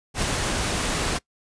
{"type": "noise with ADSR envelope", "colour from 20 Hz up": "pink", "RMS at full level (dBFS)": -22, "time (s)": [0.14, 1.19], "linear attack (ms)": 85, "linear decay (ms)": 3, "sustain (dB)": -3, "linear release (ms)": 21, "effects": ["noise-tail reverb RT60 0.1 s tail -22 dB re dry", "resampled to 22050 Hz"]}